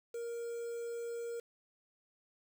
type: tone with quantisation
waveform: triangle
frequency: 469.1 Hz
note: A#4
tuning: 11 cents sharp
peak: -36 dBFS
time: 0.14-1.4 s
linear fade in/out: 5 ms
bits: 9
effects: none